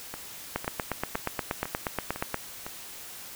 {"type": "two click trains", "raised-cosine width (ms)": 0.5, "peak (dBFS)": [-20, -12], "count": [6, 16], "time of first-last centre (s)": [[0.14, 2.665], [0.56, 2.344]], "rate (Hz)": [1.98, 8.41], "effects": ["white hiss -43 dBFS RMS until 3.35 s"]}